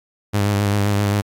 sawtooth tone with vibrato, 101.8 Hz, G#2, 34 cents flat, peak -12 dBFS, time 0.33-1.22 s, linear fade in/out 20 ms, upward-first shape sine, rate 7.6 Hz, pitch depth 32 cents each way, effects AAC 64 kbps

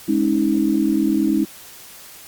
sine chord, Ab suspended fourth, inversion none, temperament equal with one note detuned, 207.7 / 277.2 / 317.3 Hz, Ab3 / Db4 / Eb4, 0 / 0 / +34 cents, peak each -21 / -20 / -18 dBFS, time 0.08-1.45 s, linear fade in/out 10 ms, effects white hiss -41 dBFS RMS until 2.27 s + Opus 48 kbps

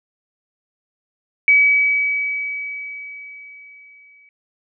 sine tone with exponential decay, 2279 Hz, C#7, 47 cents sharp, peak -8 dBFS, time 1.48-4.29 s, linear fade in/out 1 ms, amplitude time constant 610 ms, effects none

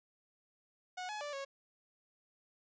sawtooth tone with pitch steps, 732 / 846 / 585 / 550 Hz, F#5 / G#5 / D5 / C#5, -19 / +32 / -7 / -14 cents, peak -36 dBFS, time 0.97-1.45 s, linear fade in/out 10 ms, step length 120 ms, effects resampled to 16000 Hz

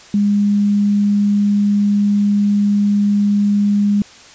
sine tone, 204.3 Hz, G#3, 28 cents flat, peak -11 dBFS, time 0.14-4.02 s, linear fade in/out 2 ms, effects white hiss -41 dBFS RMS until 4.34 s + resampled to 16000 Hz

